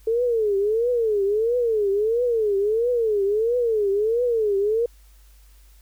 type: tone with vibrato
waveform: sine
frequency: 440 Hz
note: A4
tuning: in tune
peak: -18 dBFS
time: 0.07-4.86 s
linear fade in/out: 5 ms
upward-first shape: triangle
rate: 1.5 Hz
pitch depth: 220 cents each way
effects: added 50 Hz sine -48 dBFS peak until 5.81 s + white hiss -59 dBFS RMS until 5.81 s